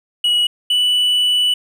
triangle tone pair in turn, 2919 / 2965 Hz, F#7 / F#7, -24 / +3 cents, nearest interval unison, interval 27 cents, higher second, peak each -11 dBFS, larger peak neither, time 0.24-0.47 / 0.7-1.54 s, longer second, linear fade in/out 5 ms, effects none

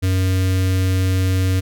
square tone with notch filter, 93.5 Hz, F#2, 19 cents sharp, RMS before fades -17 dBFS, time 0.02-1.61 s, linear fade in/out 20 ms, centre 870 Hz, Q 0.82, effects none

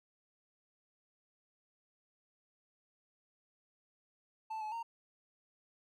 triangle tone with pitch steps, 880 / 858 / 922 Hz, A5 / A5 / A#5, 0 / -44 / -19 cents, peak -36 dBFS, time 4.5-4.83 s, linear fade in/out 10 ms, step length 110 ms, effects none

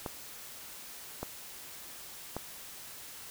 clicks, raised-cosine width 1 ms, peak -21 dBFS, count 3, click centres 0.062 / 1.23 / 2.366 s, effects white hiss -47 dBFS RMS until 3.3 s

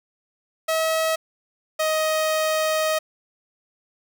sawtooth tone pair in turn, 642 / 627.3 Hz, E5 / D#5, -46 / +14 cents, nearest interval unison, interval 40 cents, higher first, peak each -16 dBFS, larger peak neither, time 0.68-1.16 / 1.79-2.99 s, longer second, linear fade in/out 10 ms, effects none

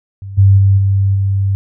sine tone with level steps, 98 Hz, G2, in tune, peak -24 / -4 / -6 / -9 / -11 dBFS, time 0.22-1.55 s, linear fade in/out 0 ms, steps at 0.37 / 0.57 / 0.77 / 1.14 s, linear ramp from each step 20 ms, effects none

